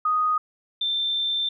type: tone pair in turn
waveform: sine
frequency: 1244.5 / 3565 Hz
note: D#6 / A7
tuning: 0 / +22 cents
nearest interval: octave + tritone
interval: 1822 cents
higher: second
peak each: -19 / -22 dBFS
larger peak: first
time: 0.05-0.38 / 0.81-1.49 s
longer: second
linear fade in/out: 5 ms
effects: none